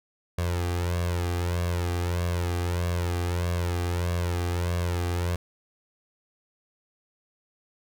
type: tone with flanger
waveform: sawtooth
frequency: 87.31 Hz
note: F2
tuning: in tune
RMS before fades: -27 dBFS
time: 0.38-5.36 s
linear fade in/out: 5 ms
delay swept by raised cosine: 1.8 to 2.54 ms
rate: 1.6 Hz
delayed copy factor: +0.7
effects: none